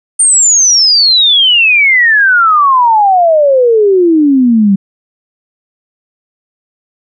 sine exponential sweep, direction down, 9000 to 190.6 Hz, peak -4 dBFS, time 0.19-4.76 s, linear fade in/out 10 ms, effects none

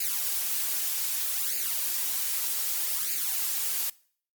blue noise with flanger, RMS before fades -29 dBFS, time 0-3.9 s, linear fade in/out 5 ms, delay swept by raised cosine 0.43 to 6.23 ms, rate 0.64 Hz, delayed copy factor +0.75, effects noise-tail reverb RT60 0.5 s tail -22 dB re dry + Opus 48 kbps

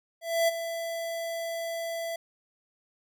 square tone with ADSR envelope, 667 Hz, E5, 20 cents sharp, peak -21 dBFS, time 0.21-2.16 s, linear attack 270 ms, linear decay 22 ms, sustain -11 dB, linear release 4 ms, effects none

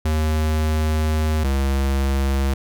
square tone pair in turn, 77.78 / 68.08 Hz, D#2 / C#2, 0 / -31 cents, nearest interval major second, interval 231 cents, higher first, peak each -18 dBFS, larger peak neither, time 0.05-1.44 / 1.44-2.54 s, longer first, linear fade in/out 5 ms, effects none

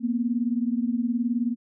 sine beating tone pair, 233.1 / 252.1 Hz, A#3 / B3, 0 / +36 cents, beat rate 19 Hz, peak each -24 / -27 dBFS, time 0-1.56 s, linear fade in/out 50 ms, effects none

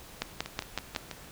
two click trains, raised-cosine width 0.2 ms, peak -20 / -12 dBFS, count 5 / 5, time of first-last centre 0.46-1.113 / 0.22-0.962 s, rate 6.13 / 5.39 Hz, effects pink hiss -49 dBFS RMS until 1.31 s

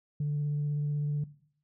sine tone with vibrato, 146.83 Hz, D3, in tune, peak -26 dBFS, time 0.2-1.24 s, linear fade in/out 5 ms, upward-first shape triangle, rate 16 Hz, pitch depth 13 cents each way, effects noise-tail reverb RT60 0.6 s tail -18 dB re dry + tanh soft clip ceiling -25 dBFS

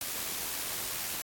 white noise with amplitude modulation, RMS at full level -34 dBFS, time 0.01-1.22 s, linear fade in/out 2 ms, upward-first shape sine, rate 83.5 Hz, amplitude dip 30%, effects AAC 64 kbps

